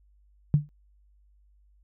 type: tone with exponential decay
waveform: sine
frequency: 147.5 Hz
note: D3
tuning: 8 cents sharp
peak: -13 dBFS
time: 0.54-0.69 s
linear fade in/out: 0 ms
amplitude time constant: 31 ms
effects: added 50 Hz sine -58 dBFS peak until 1.83 s